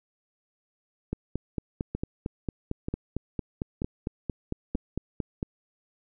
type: two click trains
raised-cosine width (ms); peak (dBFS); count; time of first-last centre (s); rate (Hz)
3; -17 / -16; 4 / 20; 1.95-4.754 / 1.13-5.429; 1.07 / 4.42
effects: none